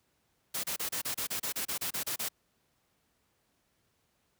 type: noise bursts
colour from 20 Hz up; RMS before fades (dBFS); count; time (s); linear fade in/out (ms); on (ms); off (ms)
white; -34; 14; 0.54-2.288; 10; 97; 30
effects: pink hiss -74 dBFS RMS until 4.39 s + high-pass 60 Hz 12 dB/octave